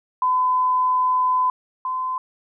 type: tone pair in turn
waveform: sine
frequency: 1012 / 1024.4 Hz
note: B5 / C6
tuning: +42 / -37 cents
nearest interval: unison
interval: 21 cents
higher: second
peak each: -16 / -22 dBFS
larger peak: first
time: 0.22-1.5 / 1.85-2.18 s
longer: first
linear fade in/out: 2 ms
effects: none

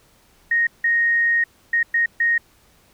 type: tone bursts at uneven times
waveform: sine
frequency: 1864.7 Hz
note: A#6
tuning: in tune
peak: -15 dBFS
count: 5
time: 0.51-0.67 / 0.84-1.44 / 1.73-1.83 / 1.94-2.06 / 2.2-2.38 s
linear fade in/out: 5 ms
effects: pink hiss -56 dBFS RMS until 2.93 s

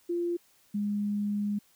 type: tone pair in turn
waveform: sine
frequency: 346 / 205.7 Hz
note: F4 / G#3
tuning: -16 / -16 cents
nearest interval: major sixth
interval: 900 cents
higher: first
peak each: -27 / -27 dBFS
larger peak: neither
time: 0.09-0.37 / 0.74-1.59 s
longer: second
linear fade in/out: 10 ms
effects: white hiss -64 dBFS RMS until 1.75 s

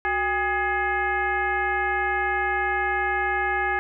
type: tone with frequency modulation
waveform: sine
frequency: 1244.5 Hz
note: D#6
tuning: in tune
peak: -21 dBFS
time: 0.05-3.79 s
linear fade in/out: 0 ms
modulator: 437 Hz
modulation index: 1.9
effects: none

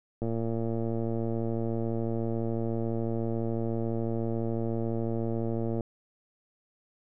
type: click train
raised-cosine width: 2 ms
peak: -19 dBFS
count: 638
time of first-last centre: 0.22-5.808 s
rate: 114 Hz
effects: none

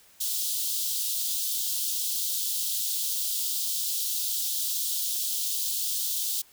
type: high-pass noise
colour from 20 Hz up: white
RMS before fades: -29 dBFS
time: 0.2-6.42 s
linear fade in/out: 10 ms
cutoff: 3200 Hz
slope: 48 dB/octave
effects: white hiss -57 dBFS RMS until 6.52 s

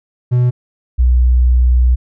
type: tone pair in turn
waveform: triangle / sine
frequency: 123.5 / 61.75 Hz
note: B2 / B1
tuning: 0 / 0 cents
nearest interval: octave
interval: 1200 cents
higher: first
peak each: -7 dBFS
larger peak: neither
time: 0.31-0.51 / 0.98-1.96 s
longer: second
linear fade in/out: 20 ms
effects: none

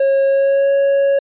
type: tone with pitch glide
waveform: triangle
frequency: 545 to 554.8 Hz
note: C#5 to C#5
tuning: -29 to +1 cents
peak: -9 dBFS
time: 0-1.19 s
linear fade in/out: 5 ms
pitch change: +30 cents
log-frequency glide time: 0.25-0.72 s
effects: resampled to 8000 Hz

